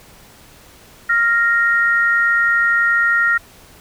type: tone pair together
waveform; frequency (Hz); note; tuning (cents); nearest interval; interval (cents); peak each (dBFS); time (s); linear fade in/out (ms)
sine; 1396.9 / 1864.7; F6 / A#6; 0 / 0; perfect fourth; 500; -15 / -15; 1.09-3.38; 10
effects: pink hiss -45 dBFS RMS until 3.8 s